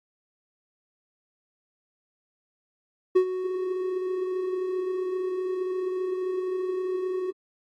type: tone with ADSR envelope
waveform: triangle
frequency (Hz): 370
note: F#4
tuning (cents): 0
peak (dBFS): -12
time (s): 3.15-7.31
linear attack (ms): 14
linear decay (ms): 80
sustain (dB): -13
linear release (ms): 10
effects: AAC 32 kbps